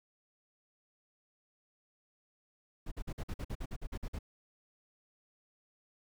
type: noise bursts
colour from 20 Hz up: brown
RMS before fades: -38 dBFS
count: 13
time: 2.86-4.189 s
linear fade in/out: 10 ms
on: 57 ms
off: 49 ms
effects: none

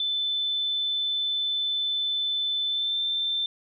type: tone with pitch glide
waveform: sine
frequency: 3520 to 3559 Hz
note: A7 to A7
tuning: 0 to +19 cents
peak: -24 dBFS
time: 0-3.46 s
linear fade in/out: 2 ms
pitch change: +19 cents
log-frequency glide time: 2.67-2.98 s
effects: none

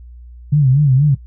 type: tone with vibrato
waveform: sine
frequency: 138.59 Hz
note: C#3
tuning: in tune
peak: -8 dBFS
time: 0.52-1.15 s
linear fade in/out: 10 ms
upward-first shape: sine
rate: 4.2 Hz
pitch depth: 140 cents each way
effects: noise-tail reverb RT60 0.1 s tail -18 dB re dry + added 60 Hz sine -34 dBFS peak until 1.26 s

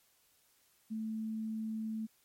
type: tone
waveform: sine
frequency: 220 Hz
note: A3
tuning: in tune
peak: -35 dBFS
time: 0.9-2.07 s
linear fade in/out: 20 ms
effects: white hiss -70 dBFS RMS until 2.24 s + MP3 64 kbps

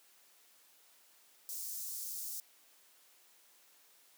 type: high-pass noise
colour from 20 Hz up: white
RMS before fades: -42 dBFS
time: 1.49-2.4 s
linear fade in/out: 0 ms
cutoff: 5400 Hz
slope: 24 dB/octave
effects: white hiss -65 dBFS RMS until 4.17 s + high-pass 300 Hz 12 dB/octave

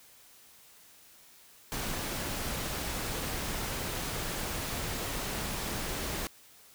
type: noise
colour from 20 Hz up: pink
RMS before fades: -35 dBFS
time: 1.72-6.27 s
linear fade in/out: 0 ms
effects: white hiss -57 dBFS RMS until 6.74 s

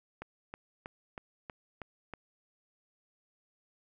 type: click train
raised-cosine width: 0.5 ms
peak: -26 dBFS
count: 7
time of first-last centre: 0.22-2.137 s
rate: 3.13 Hz
effects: none

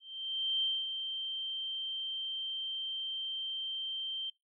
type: tone with ADSR envelope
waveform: sine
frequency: 3136 Hz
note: G7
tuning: in tune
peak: -28 dBFS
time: 0-4.3 s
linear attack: 620 ms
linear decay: 240 ms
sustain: -7 dB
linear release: 5 ms
effects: noise-tail reverb RT60 0.2 s tail -24 dB re dry

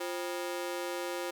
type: ring-modulated tone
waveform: sawtooth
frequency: 440 Hz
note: A4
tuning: in tune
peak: -27 dBFS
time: 0-1.31 s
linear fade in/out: 10 ms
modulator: 89.8 Hz
effects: none

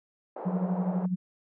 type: band-pass noise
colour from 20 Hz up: white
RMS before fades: -38 dBFS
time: 0.36-1.06 s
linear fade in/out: 5 ms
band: 370 to 790 Hz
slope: 24 dB/octave
type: tone with tremolo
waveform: sine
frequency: 182.3 Hz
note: F#3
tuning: 25 cents flat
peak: -23 dBFS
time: 0.45-1.16 s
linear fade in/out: 20 ms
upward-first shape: sine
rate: 12 Hz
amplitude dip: 70%
effects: none

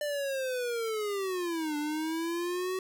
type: linear two-way sweep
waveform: square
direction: down then up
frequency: 596 to 293.7 to 377.3 Hz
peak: -31 dBFS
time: 0.01-2.79 s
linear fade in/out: 2 ms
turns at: 1.77 s
effects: none

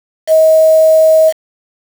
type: tone with quantisation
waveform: sine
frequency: 635 Hz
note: D#5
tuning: 35 cents sharp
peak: -4 dBFS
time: 0.27-1.33 s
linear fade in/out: 50 ms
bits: 4
effects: none

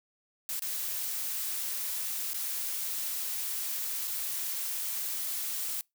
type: noise with dropouts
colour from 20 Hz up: blue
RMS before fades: -34 dBFS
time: 0.49-5.81 s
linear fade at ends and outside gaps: 0 ms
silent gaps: 0.594-0.621 / 2.333-2.344 / 4.074-4.078 s
effects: noise-tail reverb RT60 0.2 s tail -26 dB re dry

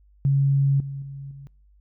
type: tone with level steps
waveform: sine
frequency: 138.4 Hz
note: C#3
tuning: 2 cents flat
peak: -16 / -29 / -33 / -38 dBFS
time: 0.25-1.47 s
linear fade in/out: 0 ms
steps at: 0.8 / 1.02 / 1.31 s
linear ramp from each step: 2 ms
effects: noise-tail reverb RT60 0.5 s tail -25 dB re dry + added 50 Hz sine -53 dBFS peak until 1.8 s

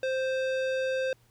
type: tone with low-pass filter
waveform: square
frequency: 523.3 Hz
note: C5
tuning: in tune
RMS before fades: -29 dBFS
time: 0.03-1.13 s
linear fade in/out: 2 ms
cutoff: 3700 Hz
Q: 0.83
effects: added 118 Hz sine -62 dBFS peak until 1.3 s + pink hiss -66 dBFS RMS until 1.3 s

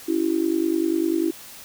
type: tone with amplitude modulation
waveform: sine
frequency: 329.6 Hz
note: E4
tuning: in tune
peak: -15 dBFS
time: 0.08-1.31 s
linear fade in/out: 10 ms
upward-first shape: sine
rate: 50.1 Hz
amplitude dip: 90%
effects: white hiss -42 dBFS RMS until 1.64 s

